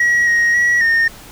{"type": "tone with pitch steps", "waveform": "sine", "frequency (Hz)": [1913, 1880, 1923, 1833], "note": ["A#6", "A#6", "B6", "A#6"], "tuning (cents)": [44, 14, -47, -30], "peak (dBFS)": -8, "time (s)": [0, 1.08], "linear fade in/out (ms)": 5, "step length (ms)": 270, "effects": ["tanh soft clip ceiling -10 dBFS", "pink hiss -38 dBFS RMS until 1.31 s"]}